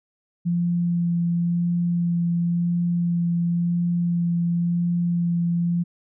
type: tone with vibrato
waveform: sine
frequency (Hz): 172.3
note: F3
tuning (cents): -23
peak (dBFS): -19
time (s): 0.45-5.84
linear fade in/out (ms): 20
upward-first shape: sine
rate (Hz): 0.95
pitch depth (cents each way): 11
effects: none